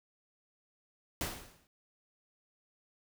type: noise with exponential decay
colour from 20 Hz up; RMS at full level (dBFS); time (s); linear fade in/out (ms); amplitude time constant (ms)
pink; -33; 1.21-1.67; 1; 98
effects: none